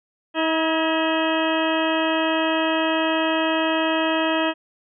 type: harmonic tone with a mistuned harmonic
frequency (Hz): 319.9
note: D#4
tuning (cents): +48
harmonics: 1 / 2 / 3 / 4 / 5 / 6 / 8 / 9 / 10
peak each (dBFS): -23 / -24 / -27 / -30 / -30 / -32 / -30 / -33 / -31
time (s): 0.34-4.54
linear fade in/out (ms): 50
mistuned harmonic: 5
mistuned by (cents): +49
effects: none